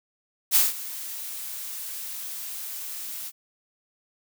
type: noise with ADSR envelope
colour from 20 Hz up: blue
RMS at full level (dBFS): -17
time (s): 0.51-3.32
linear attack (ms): 47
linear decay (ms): 170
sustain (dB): -18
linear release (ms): 48
effects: none